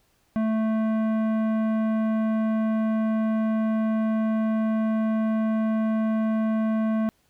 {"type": "tone with tanh clipping", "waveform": "sine", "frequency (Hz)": 220, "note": "A3", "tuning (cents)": 0, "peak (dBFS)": -23, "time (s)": [0.36, 7.09], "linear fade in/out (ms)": 0, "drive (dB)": 14, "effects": ["pink hiss -66 dBFS RMS until 7.29 s"]}